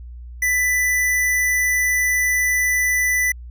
square tone, 1988 Hz, B6, 11 cents sharp, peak -17 dBFS, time 0.42-3.32 s, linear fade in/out 5 ms, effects added 60 Hz sine -33 dBFS peak until 3.5 s

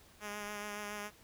5% pulse tone with vibrato, 207.4 Hz, G#3, 2 cents flat, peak -29 dBFS, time 0.2-1.11 s, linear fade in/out 50 ms, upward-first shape sine, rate 7.1 Hz, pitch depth 20 cents each way, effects pink hiss -61 dBFS RMS until 1.23 s

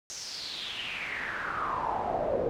brown noise with band-pass filter sweep, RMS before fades -33 dBFS, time 0.1-2.49 s, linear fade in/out 0 ms, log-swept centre 6300 to 480 Hz, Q 5.5, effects none

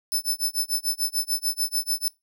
15% pulse tone with tremolo, 5274 Hz, E8, in tune, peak -15 dBFS, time 0.12-2.08 s, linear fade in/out 0 ms, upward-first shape sine, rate 6.8 Hz, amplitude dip 100%, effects noise-tail reverb RT60 0.2 s tail -23 dB re dry

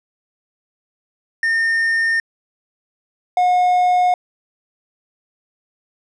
triangle tone pair in turn, 1821 / 722.7 Hz, A#6 / F#5, -41 / -41 cents, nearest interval octave + major third, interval 1600 cents, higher first, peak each -13 / -10 dBFS, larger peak second, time 1.43-2.2 / 3.37-4.14 s, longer neither, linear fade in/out 2 ms, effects resampled to 24000 Hz

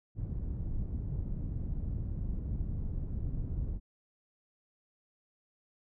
pink low-pass noise, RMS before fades -35 dBFS, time 0.15-3.8 s, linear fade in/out 50 ms, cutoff 150 Hz, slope 12 dB/octave, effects none

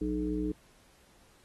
harmonic tone with a mistuned harmonic, 61.3 Hz, B1, 12 cents flat, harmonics 1 / 3 / 5 / 7, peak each -37 / -37 / -31 / -38 dBFS, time 0.01-0.52 s, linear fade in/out 5 ms, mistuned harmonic 1, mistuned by -81 cents, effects pink hiss -63 dBFS RMS until 1.44 s + AAC 32 kbps

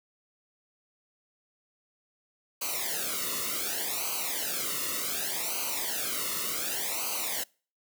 white noise with flanger, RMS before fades -32 dBFS, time 2.61-7.44 s, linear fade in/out 10 ms, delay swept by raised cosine 0.56 to 1.27 ms, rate 0.67 Hz, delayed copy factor -1, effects noise-tail reverb RT60 0.4 s tail -26 dB re dry

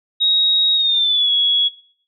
sine tone with pitch glide, 3784 to 3352 Hz, A#7 to G#7, +25 to +15 cents, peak -13 dBFS, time 0.2-1.69 s, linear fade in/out 20 ms, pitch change -210 cents, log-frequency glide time 0.74-1.31 s, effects noise-tail reverb RT60 0.5 s tail -18 dB re dry

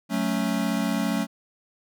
square chord, F# minor, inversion none, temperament equal, 185 / 220 / 277.2 Hz, F#3 / A3 / C#4, 0 / 0 / 0 cents, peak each -29 / -27 / -29 dBFS, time 0.09-1.27 s, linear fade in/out 50 ms, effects none

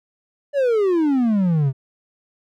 triangle exponential sweep, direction down, 587.3 to 128.3 Hz, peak -13 dBFS, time 0.53-1.73 s, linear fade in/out 50 ms, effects none

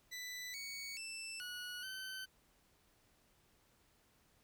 20% pulse tone with pitch steps, 1987 / 2234 / 2658 / 1462 / 1531 Hz, B6 / C#7 / E7 / F#6 / G6, +10 / +13 / +14 / -21 / -41 cents, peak -39 dBFS, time 0.11-2.26 s, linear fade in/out 20 ms, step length 430 ms, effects pink hiss -72 dBFS RMS until 4.43 s

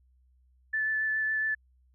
sine tone with vibrato, 1747 Hz, A6, 13 cents flat, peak -26 dBFS, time 0.73-1.55 s, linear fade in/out 10 ms, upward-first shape sine, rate 7.2 Hz, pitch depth 10 cents each way, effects added 63 Hz sine -61 dBFS peak until 1.94 s

